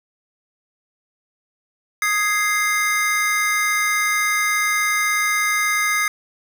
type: chord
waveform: square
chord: Ab major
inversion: second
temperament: equal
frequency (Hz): 1244.5 / 1661.2 / 2093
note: Eb6 / Ab6 / C7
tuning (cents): 0 / 0 / 0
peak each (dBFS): -24 / -26 / -20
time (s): 2.02-6.08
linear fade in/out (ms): 2
effects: none